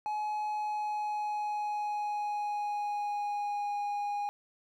triangle tone with pitch glide, 846 to 820.5 Hz, G#5 to G#5, +32 to -21 cents, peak -29 dBFS, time 0.06-4.29 s, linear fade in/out 0 ms, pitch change -53 cents, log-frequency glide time 0.49-3.76 s, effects none

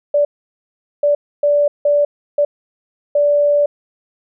sine tone bursts at uneven times, 582 Hz, D5, 16 cents flat, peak -10 dBFS, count 6, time 0.14-0.25 / 1.03-1.15 / 1.43-1.68 / 1.85-2.05 / 2.38-2.45 / 3.15-3.66 s, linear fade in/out 5 ms, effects none

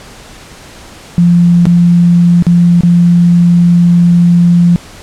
sine tone with dropouts, 173.2 Hz, F3, 14 cents flat, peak -3 dBFS, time 1.18-4.76 s, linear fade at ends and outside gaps 0 ms, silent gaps 1.655-1.668 / 2.424-2.467 / 2.808-2.834 s, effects pink hiss -33 dBFS RMS until 5.02 s + low-pass 9000 Hz 12 dB/octave

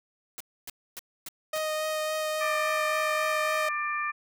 white noise bursts, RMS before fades -39 dBFS, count 5, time 0.38-1.58 s, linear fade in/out 0 ms, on 24 ms, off 270 ms
sawtooth tone with vibrato, 621 Hz, D#5, 3 cents flat, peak -24 dBFS, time 1.53-3.69 s, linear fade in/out 5 ms, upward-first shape sine, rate 3.6 Hz, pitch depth 10 cents each way
harmonic tone, 594 Hz, D5, 20 cents sharp, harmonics 2 / 3 / 4, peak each -30 / -33 / -34 dBFS, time 2.4-4.12 s, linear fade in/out 20 ms
effects none

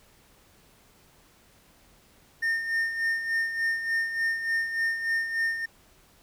triangle tone with tremolo, 1821 Hz, A#6, 41 cents flat, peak -21 dBFS, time 2.42-5.66 s, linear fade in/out 10 ms, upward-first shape sine, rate 3.4 Hz, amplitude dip 60%, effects pink hiss -59 dBFS RMS until 6.22 s

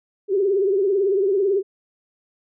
sine tone with vibrato, 392 Hz, G4, in tune, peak -16 dBFS, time 0.28-1.63 s, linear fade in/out 50 ms, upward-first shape triangle, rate 18 Hz, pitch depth 120 cents each way, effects none

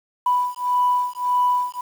sine beating tone pair, 987.8 / 989.5 Hz, B5 / B5, 0 / +3 cents, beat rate 1.7 Hz, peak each -20 dBFS, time 0.26-1.81 s, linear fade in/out 5 ms, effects tanh soft clip ceiling -10 dBFS + 7-bit

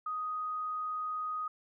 sine tone, 1248 Hz, D#6, 5 cents sharp, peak -33 dBFS, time 0.06-1.48 s, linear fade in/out 5 ms, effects none

